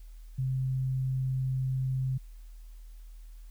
sine tone, 130.81 Hz, C3, in tune, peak -27 dBFS, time 0.38-2.18 s, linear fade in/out 10 ms, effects added 40 Hz sine -44 dBFS peak until 3.5 s + white hiss -66 dBFS RMS until 3.5 s

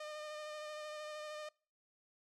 sawtooth tone with vibrato, 607 Hz, D#5, 43 cents flat, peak -40 dBFS, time 0-1.49 s, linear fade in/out 5 ms, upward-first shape sine, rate 13 Hz, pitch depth 17 cents each way, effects noise-tail reverb RT60 0.4 s tail -25 dB re dry + low-pass 7000 Hz 12 dB/octave

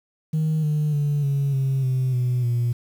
sine tone with pitch steps, 156.7 / 150.84 / 145.2 / 139.77 / 134.54 / 129.5 / 124.66 / 120 Hz, D#3 / D3 / D3 / C#3 / C3 / C3 / B2 / B2, +13 / +47 / -19 / +15 / +49 / -17 / +17 / -49 cents, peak -17 dBFS, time 0.33-2.73 s, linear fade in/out 10 ms, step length 300 ms, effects tanh soft clip ceiling -17 dBFS + 8-bit

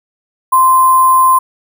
sine tone with sample-and-hold, 1041 Hz, C6, 9 cents flat, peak -5 dBFS, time 0.52-1.39 s, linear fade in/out 10 ms, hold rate 11025 Hz, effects none

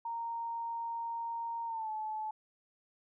sine tone with pitch glide, 927 to 864.9 Hz, A#5 to A5, -10 to -30 cents, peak -35 dBFS, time 0.05-2.31 s, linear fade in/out 5 ms, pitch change -120 cents, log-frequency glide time 1.66-1.9 s, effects none

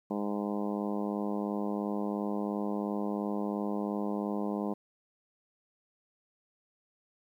harmonic tone, 102.9 Hz, G#2, 16 cents flat, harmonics 2 / 3 / 4 / 5 / 6 / 7 / 8 / 9 / 10, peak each -33 / -37 / -39 / -41 / -43 / -44 / -45 / -46 / -47 dBFS, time 0.1-4.74 s, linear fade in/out 10 ms, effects 11-bit

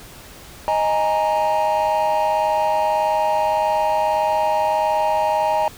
triangle chord, D# suspended fourth, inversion none, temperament equal, 622.3 / 830.6 / 932.3 Hz, D#5 / G#5 / A#5, 0 / 0 / 0 cents, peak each -18 dBFS, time 0.68-5.68 s, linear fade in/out 0 ms, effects tanh soft clip ceiling -9 dBFS + pink hiss -41 dBFS RMS until 5.77 s

